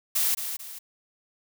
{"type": "noise with echo", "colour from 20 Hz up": "blue", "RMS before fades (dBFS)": -24, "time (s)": [0.15, 0.35], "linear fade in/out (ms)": 10, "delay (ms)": 220, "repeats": 2, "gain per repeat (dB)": -8, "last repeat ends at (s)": 0.79, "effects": []}